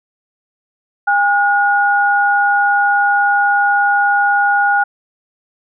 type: tone pair together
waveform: sine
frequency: 810 / 1441.8 Hz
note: G#5 / F#6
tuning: -43 / -45 cents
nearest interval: minor seventh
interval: 998 cents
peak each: -13 dBFS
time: 1.07-4.84 s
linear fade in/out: 10 ms
effects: none